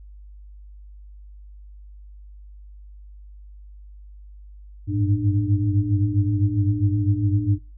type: tone cluster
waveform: sine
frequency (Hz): 96.8 / 101.3 / 108.9 / 299.6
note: G2 / G#2 / A2 / D4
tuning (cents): -21 / -43 / -17 / +35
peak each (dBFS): -25 / -22 / -22 / -25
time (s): 4.87-7.59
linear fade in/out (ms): 50
effects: noise-tail reverb RT60 0.3 s tail -26 dB re dry + added 50 Hz sine -40 dBFS peak until 7.77 s